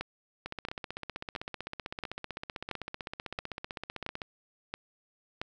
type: two click trains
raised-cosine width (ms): 0.3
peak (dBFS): -21 / -18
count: 60 / 9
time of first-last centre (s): 0.46-4.218 / 0.01-5.415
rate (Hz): 15.7 / 1.48
effects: none